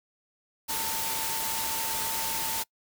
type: tone in noise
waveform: sine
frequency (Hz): 898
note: A5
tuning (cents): +35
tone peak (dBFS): -36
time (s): 0.68-2.64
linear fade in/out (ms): 20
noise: white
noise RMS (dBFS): -31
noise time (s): 0.68-2.64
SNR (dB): -8
effects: noise-tail reverb RT60 0.1 s tail -25 dB re dry